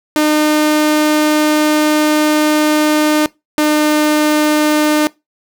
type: tone pair in turn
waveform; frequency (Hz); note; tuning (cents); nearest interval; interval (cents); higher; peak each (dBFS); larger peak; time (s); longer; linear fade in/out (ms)
sawtooth; 303.9 / 302.5; D#4 / D#4; -41 / -49; unison; 8; first; -6; neither; 0.16-3.26 / 3.58-5.07; first; 0
effects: noise-tail reverb RT60 0.2 s tail -21 dB re dry

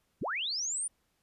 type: linear sweep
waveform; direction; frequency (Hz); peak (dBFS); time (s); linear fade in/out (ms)
sine; up; 43.65 to 9500; -31; 0.21-0.88; 10
effects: pink hiss -75 dBFS RMS until 1.22 s + resampled to 32000 Hz

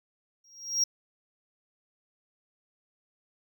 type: tone with exponential growth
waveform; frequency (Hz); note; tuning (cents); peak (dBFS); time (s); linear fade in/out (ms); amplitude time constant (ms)
triangle; 5620; F8; +10; -19; 0.44-0.84; 5; 85
effects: none

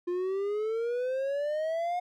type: exponential sweep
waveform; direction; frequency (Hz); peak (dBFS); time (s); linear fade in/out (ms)
triangle; up; 349.2 to 722; -26; 0.07-2; 10
effects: none

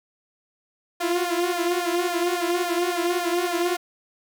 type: tone with flanger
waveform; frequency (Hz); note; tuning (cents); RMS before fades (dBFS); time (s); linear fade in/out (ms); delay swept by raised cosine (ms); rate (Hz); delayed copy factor
sawtooth; 349.7; F4; +2; -24; 1-3.77; 10; 1.2 to 6.1; 3.6; +0.75
effects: none

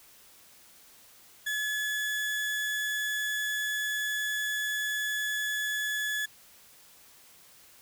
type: tone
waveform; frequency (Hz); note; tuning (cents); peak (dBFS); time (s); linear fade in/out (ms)
35% pulse; 1709; G#6; +49; -27; 1.46-6.26; 10
effects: white hiss -56 dBFS RMS until 7.81 s

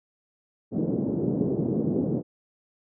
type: band-pass noise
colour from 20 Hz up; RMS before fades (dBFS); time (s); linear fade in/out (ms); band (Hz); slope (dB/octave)
pink; -26; 0.71-2.23; 50; 150 to 420; 24
effects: none

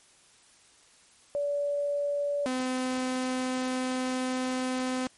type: tone pair in turn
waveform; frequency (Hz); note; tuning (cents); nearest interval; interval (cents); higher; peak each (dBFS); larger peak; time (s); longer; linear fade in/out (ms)
sine / sawtooth; 575 / 256.1; D5 / C4; -37 / -37; octave + major second; 1400; first; -26 / -24; second; 1.35-2.46 / 2.46-5.07; second; 0
effects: white hiss -59 dBFS RMS until 5.17 s + MP3 48 kbps

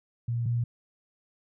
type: tone pair in turn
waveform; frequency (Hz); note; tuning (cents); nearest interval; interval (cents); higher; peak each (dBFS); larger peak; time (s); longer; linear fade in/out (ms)
sine; 118.2 / 118.95; A#2 / A#2; +24 / +35; unison; 11; second; -26 / -24; second; 0.28-0.46 / 0.46-0.64; neither; 5
effects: none

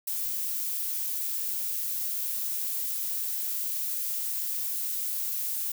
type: noise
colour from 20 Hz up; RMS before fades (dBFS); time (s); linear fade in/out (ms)
violet; -31; 0.07-5.72; 5
effects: none

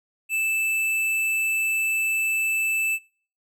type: tone with tanh clipping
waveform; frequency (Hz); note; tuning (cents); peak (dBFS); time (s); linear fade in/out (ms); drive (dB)
sine; 2637; E7; 0; -23; 0.29-2.99; 50; 16
effects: noise-tail reverb RT60 0.5 s tail -25 dB re dry

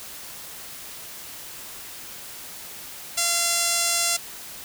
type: tone with band-pass filter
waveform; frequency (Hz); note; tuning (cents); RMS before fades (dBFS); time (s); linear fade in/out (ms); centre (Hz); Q
sawtooth; 686; F5; -31; -23; 3.17-4.17; 10; 7700; 1.3
effects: white hiss -39 dBFS RMS until 4.64 s

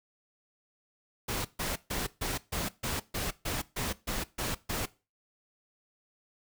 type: noise bursts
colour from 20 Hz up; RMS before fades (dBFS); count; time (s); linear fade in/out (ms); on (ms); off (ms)
pink; -33; 12; 1.28-4.86; 10; 170; 140
effects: noise-tail reverb RT60 0.3 s tail -19 dB re dry

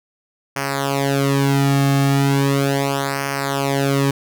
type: tone with flanger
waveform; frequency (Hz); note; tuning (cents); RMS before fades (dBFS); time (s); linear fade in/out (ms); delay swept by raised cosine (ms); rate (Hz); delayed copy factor
sawtooth; 138.59; C#3; 0; -18; 0.56-4.11; 5; 0.26 to 2.06; 0.37; -0.85
effects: none

